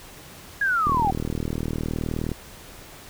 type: linear sweep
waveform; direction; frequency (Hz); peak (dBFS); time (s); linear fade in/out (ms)
sine; down; 1672 to 748; -19; 0.61-1.11; 5
type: click train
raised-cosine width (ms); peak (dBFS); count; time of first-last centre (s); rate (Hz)
3; -14; 58; 0.87-2.317; 39.4
effects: pink hiss -44 dBFS RMS until 3.09 s